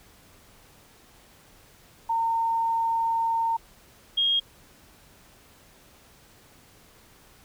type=tone pair in turn; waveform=sine; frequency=913 / 3254 Hz; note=A#5 / G#7; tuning=-36 / -36 cents; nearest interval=octave + minor seventh; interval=2200 cents; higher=second; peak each=-22 / -20 dBFS; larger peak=second; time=2.09-3.57 / 4.17-4.4 s; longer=first; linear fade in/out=10 ms; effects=pink hiss -55 dBFS RMS until 7.44 s